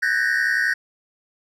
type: tone cluster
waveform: triangle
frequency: 1501 / 1619 / 1813 / 1884 Hz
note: F#6 / G#6 / A#6 / A#6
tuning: +24 / -45 / -49 / +18 cents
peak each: -22 dBFS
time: 0.02-0.74 s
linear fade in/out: 10 ms
effects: none